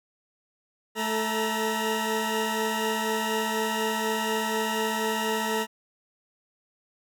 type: tone cluster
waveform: 20% pulse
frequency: 218.7 / 441.5 / 947 Hz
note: A3 / A4 / A#5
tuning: -10 / +6 / +27 cents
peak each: -25 dBFS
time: 0.95-5.67 s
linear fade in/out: 50 ms
effects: none

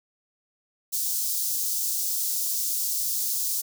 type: high-pass noise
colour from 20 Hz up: white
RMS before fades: -27 dBFS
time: 0.92-3.62 s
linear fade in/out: 20 ms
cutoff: 4900 Hz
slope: 24 dB/octave
effects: none

